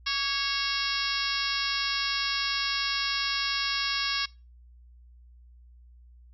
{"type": "harmonic tone with a mistuned harmonic", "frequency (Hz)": 550, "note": "C#5", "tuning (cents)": -14, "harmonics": [2, 3, 4, 5, 6, 7, 8, 9, 10], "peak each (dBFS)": [-35, -35, -35, -35, -35, -35, -35, -35, -35], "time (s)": [0.06, 4.26], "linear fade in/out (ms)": 10, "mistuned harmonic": 2, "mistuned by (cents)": 51, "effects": ["noise-tail reverb RT60 0.3 s tail -24 dB re dry", "added 60 Hz sine -50 dBFS peak until 6.33 s"]}